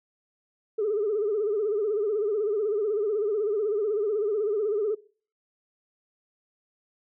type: tone with vibrato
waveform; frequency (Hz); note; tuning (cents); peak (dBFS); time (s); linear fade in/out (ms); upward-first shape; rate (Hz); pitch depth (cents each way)
sine; 421.4; G#4; +25; -22; 0.78-4.95; 10; sine; 16; 98
effects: noise-tail reverb RT60 0.4 s tail -20 dB re dry + tanh soft clip ceiling -19 dBFS